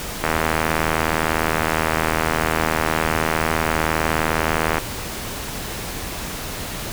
click train, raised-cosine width 0.5 ms, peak -3 dBFS, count 363, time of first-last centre 0.24-4.782 s, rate 79.7 Hz, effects pink hiss -29 dBFS RMS until 6.92 s

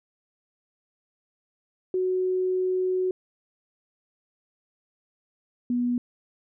sine tone pair in turn, 370 / 243.9 Hz, F#4 / B3, 0 / -21 cents, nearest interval perfect fifth, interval 721 cents, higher first, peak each -22 / -22 dBFS, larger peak neither, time 1.94-3.11 / 5.7-5.98 s, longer first, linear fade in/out 2 ms, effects none

